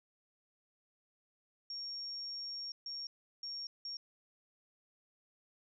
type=tone bursts at uneven times; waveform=sine; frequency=5540 Hz; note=F8; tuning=15 cents flat; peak=-40 dBFS; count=4; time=1.7-2.72 / 2.86-3.07 / 3.43-3.67 / 3.85-3.97 s; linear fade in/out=2 ms; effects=none